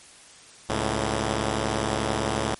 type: tone pair together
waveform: 5% pulse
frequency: 69.3 / 109.59 Hz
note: C#2 / A2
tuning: 0 / -6 cents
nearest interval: minor sixth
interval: 794 cents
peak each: -16 / -15 dBFS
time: 0.69-2.55 s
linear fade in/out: 5 ms
effects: white hiss -49 dBFS RMS until 2.59 s + MP3 48 kbps

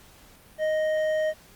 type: tone with hard clipping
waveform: sine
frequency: 622.3 Hz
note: D#5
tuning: in tune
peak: -24 dBFS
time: 0.58-1.34 s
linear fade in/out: 50 ms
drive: 7 dB
effects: pink hiss -53 dBFS RMS until 1.55 s + Opus 48 kbps

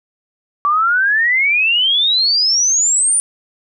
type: exponential sweep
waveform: sine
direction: up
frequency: 1144 to 9470 Hz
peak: -11 dBFS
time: 0.65-3.2 s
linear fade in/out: 0 ms
effects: none

